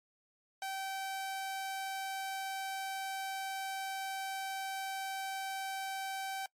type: tone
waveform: sawtooth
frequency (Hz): 773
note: G5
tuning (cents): -24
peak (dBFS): -33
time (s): 0.62-6.46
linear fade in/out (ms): 2
effects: noise-tail reverb RT60 0.1 s tail -24 dB re dry + MP3 64 kbps